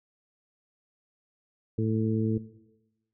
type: harmonic tone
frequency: 110.4 Hz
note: A2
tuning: 6 cents sharp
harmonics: 1 / 2 / 3 / 4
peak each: -27 / -30 / -32 / -33 dBFS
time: 1.78-2.38 s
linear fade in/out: 5 ms
effects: noise-tail reverb RT60 1.0 s tail -17 dB re dry